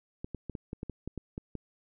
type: clicks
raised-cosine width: 3 ms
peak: -24 dBFS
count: 11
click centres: 0.245 / 0.347 / 0.497 / 0.552 / 0.731 / 0.831 / 0.897 / 1.076 / 1.177 / 1.379 / 1.553 s
effects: none